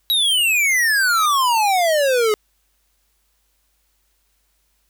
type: exponential sweep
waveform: square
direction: down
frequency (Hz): 3907 to 415.3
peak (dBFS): -15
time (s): 0.1-2.34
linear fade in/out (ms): 0
type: tone with exponential growth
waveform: 30% pulse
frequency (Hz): 1174.7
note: D6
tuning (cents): 0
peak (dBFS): -21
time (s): 0.89-1.26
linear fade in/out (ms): 5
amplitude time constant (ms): 80
effects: added 50 Hz sine -66 dBFS peak until 4.89 s + white hiss -66 dBFS RMS until 4.89 s